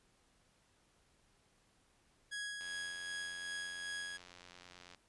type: tone with tremolo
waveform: sawtooth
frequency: 1661.2 Hz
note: G#6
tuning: in tune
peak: -36 dBFS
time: 2.31-4.18 s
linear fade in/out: 20 ms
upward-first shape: sine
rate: 2.6 Hz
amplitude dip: 35%
type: click train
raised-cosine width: 0.2 ms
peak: -37 dBFS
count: 209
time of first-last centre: 2.61-4.947 s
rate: 89 Hz
effects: pink hiss -72 dBFS RMS until 5.08 s + resampled to 24000 Hz